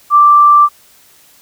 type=tone; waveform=sine; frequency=1174.7 Hz; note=D6; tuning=in tune; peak=-3 dBFS; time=0.1-0.69 s; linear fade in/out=50 ms; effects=white hiss -46 dBFS RMS until 1.41 s